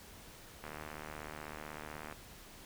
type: click train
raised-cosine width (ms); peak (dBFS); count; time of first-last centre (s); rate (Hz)
0.5; -29; 114; 0.64-2.125; 76.1
effects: pink hiss -54 dBFS RMS until 2.65 s